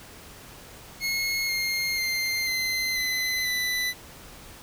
25% pulse tone with pitch steps, 2168 / 2132 / 2097 / 2062 / 2027 / 1993.8 Hz, C#7 / C7 / C7 / C7 / B6 / B6, -39 / +32 / +3 / -26 / +45 / +16 cents, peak -21 dBFS, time 1-3.94 s, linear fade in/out 50 ms, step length 490 ms, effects pink hiss -46 dBFS RMS until 4.62 s

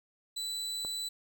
35% pulse tone, 3979 Hz, B7, 12 cents sharp, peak -32 dBFS, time 0.36-1.09 s, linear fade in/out 10 ms
click, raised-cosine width 1 ms, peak -29 dBFS, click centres 0.849 s
effects none

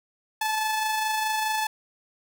sawtooth tone with amplitude modulation, 868 Hz, A5, 24 cents flat, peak -19 dBFS, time 0.41-1.67 s, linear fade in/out 5 ms, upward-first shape sine, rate 24.8 Hz, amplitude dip 30%, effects none

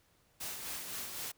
white noise with tremolo, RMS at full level -40 dBFS, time 0.4-1.32 s, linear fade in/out 10 ms, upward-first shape sine, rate 3.9 Hz, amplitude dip 40%, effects pink hiss -70 dBFS RMS until 1.37 s

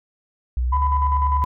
sine tone with pitch glide, 61.74 to 70.92 Hz, B1 to C#2, 0 to +40 cents, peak -18 dBFS, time 0.57-1.44 s, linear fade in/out 0 ms, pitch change +240 cents, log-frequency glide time 0.69-0.77 s
sine tone with tremolo, 1000 Hz, B5, 21 cents sharp, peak -17 dBFS, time 0.72-1.45 s, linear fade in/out 10 ms, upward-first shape square, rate 10 Hz, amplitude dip 40%
effects tanh soft clip ceiling -7 dBFS

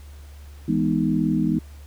sine chord, E major seventh, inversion none, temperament equal, 164.81 / 207.7 / 246.9 / 311.1 Hz, E3 / G#3 / B3 / D#4, 0 / 0 / 0 / 0 cents, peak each -24 dBFS, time 0.68-1.59 s, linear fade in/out 5 ms, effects added 72 Hz sine -39 dBFS peak until 1.86 s + pink hiss -53 dBFS RMS until 1.86 s

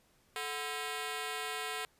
10% pulse ring-modulated tone, 586 Hz, D5, 4 cents flat, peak -25 dBFS, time 0.36-1.85 s, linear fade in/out 0 ms, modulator 150 Hz, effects pink hiss -69 dBFS RMS until 1.99 s + resampled to 32000 Hz

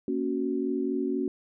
sine chord, F# major, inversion first, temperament equal, 233.1 / 277.2 / 370 Hz, A#3 / C#4 / F#4, 0 / 0 / 0 cents, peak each -32 / -29 / -30 dBFS, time 0.08-1.28 s, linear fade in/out 2 ms, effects none

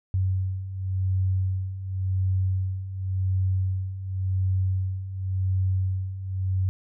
sine beating tone pair, 93.5 / 94.41 Hz, F#2 / F#2, +19 / +35 cents, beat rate 0.91 Hz, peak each -29 / -24 dBFS, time 0.14-6.69 s, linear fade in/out 0 ms, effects none

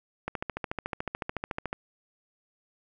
click train, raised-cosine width 0.5 ms, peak -16 dBFS, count 21, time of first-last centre 0.28-1.729 s, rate 13.8 Hz, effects none

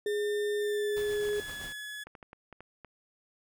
sine tone, 415.3 Hz, G#4, in tune, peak -28 dBFS, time 0.06-1.4 s, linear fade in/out 2 ms
30% pulse tone with pitch glide, 1800 to 1699 Hz, A6 to G#6, +39 to +39 cents, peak -36 dBFS, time 0.06-2.04 s, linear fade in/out 10 ms, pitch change -100 cents, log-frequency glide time 0.59-1.25 s
pink noise with tremolo, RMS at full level -45 dBFS, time 0.96-1.73 s, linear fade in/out 10 ms, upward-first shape sine, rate 7.7 Hz, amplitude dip 45%
clicks, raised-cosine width 0.5 ms, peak -32 dBFS, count 12, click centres 0.98 / 1.289 / 1.332 / 1.496 / 1.614 / 2.07 / 2.152 / 2.228 / 2.331 / 2.527 / 2.606 / 2.847 s
effects none

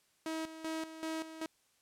sawtooth tone with tremolo, 320 Hz, D#4, 49 cents sharp, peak -32 dBFS, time 0.26-1.46 s, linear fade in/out 2 ms, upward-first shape square, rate 2.6 Hz, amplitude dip 70%, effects white hiss -72 dBFS RMS until 1.81 s + low-pass 11000 Hz 12 dB/octave

